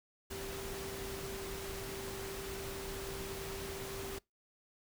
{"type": "tone in noise", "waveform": "sine", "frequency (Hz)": 390, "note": "G4", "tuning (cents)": -9, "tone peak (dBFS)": -44, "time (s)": [0.3, 4.19], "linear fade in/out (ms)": 10, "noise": "pink", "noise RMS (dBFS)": -44, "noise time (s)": [0.3, 4.19], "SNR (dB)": -3, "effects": ["noise-tail reverb RT60 0.2 s tail -25 dB re dry"]}